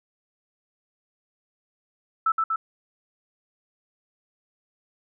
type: tone with echo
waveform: sine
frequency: 1318.5 Hz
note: E6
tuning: in tune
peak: -18 dBFS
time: 2.26-2.32 s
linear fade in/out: 5 ms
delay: 120 ms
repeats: 2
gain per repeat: -2 dB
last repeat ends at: 2.56 s
effects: none